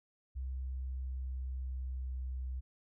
sine tone with pitch glide, 65 to 64.03 Hz, C2 to C2, -11 to -37 cents, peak -36 dBFS, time 0.35-2.61 s, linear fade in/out 20 ms, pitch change -26 cents, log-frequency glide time 0.51-2.21 s, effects none

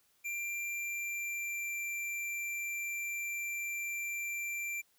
square tone with pitch glide, 2371 to 2357 Hz, D7 to D7, +16 to +6 cents, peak -36 dBFS, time 0.24-4.82 s, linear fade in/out 20 ms, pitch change -10 cents, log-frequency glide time 0.65-1.75 s, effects white hiss -71 dBFS RMS until 4.98 s

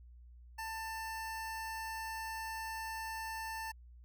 25% pulse tone, 890 Hz, A5, 20 cents sharp, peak -36 dBFS, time 0.58-3.72 s, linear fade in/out 10 ms, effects added 60 Hz sine -53 dBFS peak until 4.04 s

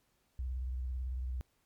sine tone with vibrato, 63.3 Hz, B1, 43 cents sharp, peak -34 dBFS, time 0.39-1.41 s, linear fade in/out 0 ms, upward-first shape triangle, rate 18 Hz, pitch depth 130 cents each way, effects pink hiss -75 dBFS RMS until 1.65 s + MP3 96 kbps

